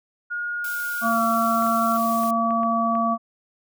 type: tone with pitch glide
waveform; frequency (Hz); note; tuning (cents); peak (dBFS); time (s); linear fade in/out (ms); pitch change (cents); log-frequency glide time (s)
sine; 1432 to 1355.5; F6 to E6; +43 to +48; -25; 0.3-1.98; 20; -95; 1.06-1.21
type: noise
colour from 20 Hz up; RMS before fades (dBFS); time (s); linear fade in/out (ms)
blue; -36; 0.64-2.31; 5
type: harmonic tone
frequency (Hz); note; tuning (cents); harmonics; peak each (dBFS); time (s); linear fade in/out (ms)
228.7; A#3; -33; 1 / 3 / 5; -24 / -24 / -22; 1.01-3.18; 50
type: clicks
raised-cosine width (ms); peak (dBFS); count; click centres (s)
0.5; -24; 6; 1.624 / 1.667 / 2.235 / 2.507 / 2.633 / 2.953
effects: none